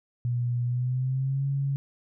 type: tone with pitch glide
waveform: sine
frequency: 121.3 to 138.53 Hz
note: B2 to C#3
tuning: -31 to -1 cents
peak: -24 dBFS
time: 0.25-1.76 s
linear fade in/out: 0 ms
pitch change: +230 cents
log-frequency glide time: 0.65-1.46 s
effects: none